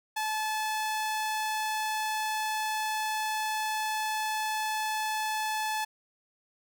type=tone; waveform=sawtooth; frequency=865 Hz; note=A5; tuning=30 cents flat; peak=-25 dBFS; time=0.16-5.85 s; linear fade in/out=10 ms; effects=none